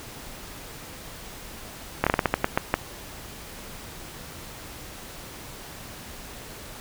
slowing click train, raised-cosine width 0.5 ms, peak -4 dBFS, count 10, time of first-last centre 2.04-2.74 s, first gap 26 ms, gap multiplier 1.26, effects pink hiss -41 dBFS RMS until 6.8 s

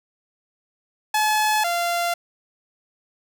sawtooth tone pair in turn, 856 / 691.3 Hz, A5 / F5, -48 / -18 cents, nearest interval major third, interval 370 cents, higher first, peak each -14 / -17 dBFS, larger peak first, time 1.14-1.64 / 1.64-2.14 s, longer neither, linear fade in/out 5 ms, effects none

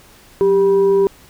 sine tone with frequency modulation, 394 Hz, G4, 9 cents sharp, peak -10 dBFS, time 0.41-1.07 s, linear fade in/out 0 ms, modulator 578 Hz, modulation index 0.31, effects pink hiss -46 dBFS RMS until 1.29 s

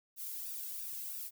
violet noise with flanger, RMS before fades -42 dBFS, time 0.16-1.31 s, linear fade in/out 50 ms, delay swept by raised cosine 0.94 to 1.7 ms, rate 3 Hz, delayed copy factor -0.85, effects none

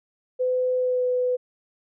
sine tone with pitch glide, 506 to 499.9 Hz, B4 to B4, +42 to +21 cents, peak -20 dBFS, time 0.39-1.37 s, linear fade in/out 20 ms, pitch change -21 cents, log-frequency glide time 0.77-1.05 s, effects none

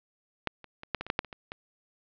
clicks, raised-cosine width 0.3 ms, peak -11 / -29 / -25 / -11 / -17 / -25 / -9 / -8 / -29 / -25 / -21 dBFS, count 11, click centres 0.473 / 0.643 / 0.834 / 0.947 / 1.01 / 1.066 / 1.101 / 1.191 / 1.247 / 1.328 / 1.519 s, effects low-pass 4000 Hz 12 dB/octave

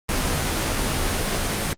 pink noise with comb filter, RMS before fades -23 dBFS, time 0.09-1.73 s, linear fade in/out 0 ms, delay 17 ms, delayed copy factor -0.55, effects low-pass 12000 Hz 12 dB/octave + Opus 24 kbps

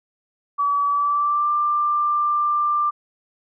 sine tone with pitch glide, 1144 to 1186.4 Hz, D6 to D6, -46 to +17 cents, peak -17 dBFS, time 0.58-2.91 s, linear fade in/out 20 ms, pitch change +63 cents, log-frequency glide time 0.87-1.51 s, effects none

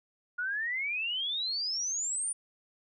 sine exponential sweep, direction up, 1419 to 9460 Hz, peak -30 dBFS, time 0.38-2.33 s, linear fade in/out 10 ms, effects none

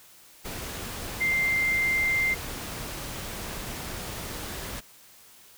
sine tone in noise, 2093 Hz, C7, in tune, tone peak -22 dBFS, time 1.2-2.35 s, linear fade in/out 20 ms, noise pink, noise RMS -36 dBFS, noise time 0.44-4.81 s, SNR +11 dB, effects white hiss -53 dBFS RMS until 5.57 s

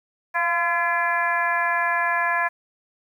harmonic tone with a mistuned harmonic, 340.4 Hz, F4, 44 cents flat, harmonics 2 / 3 / 4 / 5 / 6 / 7, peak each -27 / -24 / -33 / -23 / -32 / -32 dBFS, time 0.34-2.49 s, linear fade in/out 20 ms, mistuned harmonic 2, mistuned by +29 cents, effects 9-bit

